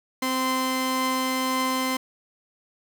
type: tone pair together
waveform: sawtooth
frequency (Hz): 259.7 / 1037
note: C4 / C6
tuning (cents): -13 / -16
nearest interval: 2 octaves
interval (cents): 2397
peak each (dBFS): -22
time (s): 0.22-1.97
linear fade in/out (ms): 5
effects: none